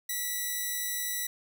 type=tone; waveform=5% pulse; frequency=1956 Hz; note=B6; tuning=17 cents flat; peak=-20 dBFS; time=0.09-1.27 s; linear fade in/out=5 ms; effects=none